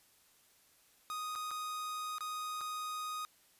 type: tone with dropouts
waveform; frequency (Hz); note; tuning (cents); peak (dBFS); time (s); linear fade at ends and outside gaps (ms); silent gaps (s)
45% pulse; 1244.5; D#6; 0; -38; 1.1-3.25; 0; 1.353-1.358 / 1.508-1.513 / 2.183-2.207 / 2.609-2.613
effects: white hiss -67 dBFS RMS until 3.59 s + resampled to 32000 Hz